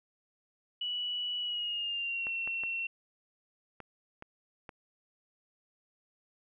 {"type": "tone with pitch glide", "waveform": "sine", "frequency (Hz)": [2945, 2716], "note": ["F#7", "F7"], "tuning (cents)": [-9, -49], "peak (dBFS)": -32, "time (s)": [0.81, 2.87], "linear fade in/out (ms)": 5, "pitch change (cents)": -140, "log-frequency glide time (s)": [1.39, 2.31]}
{"type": "clicks", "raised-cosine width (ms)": 0.5, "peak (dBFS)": -29, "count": 6, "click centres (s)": [2.269, 2.475, 2.636, 3.803, 4.224, 4.692]}
{"effects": []}